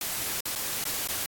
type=noise with dropouts; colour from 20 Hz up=white; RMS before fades=-31 dBFS; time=0.01-1.26 s; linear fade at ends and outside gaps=2 ms; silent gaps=0.406-0.454 / 0.553-0.558 / 0.84-0.852 / 1.074-1.086 s; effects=AAC 64 kbps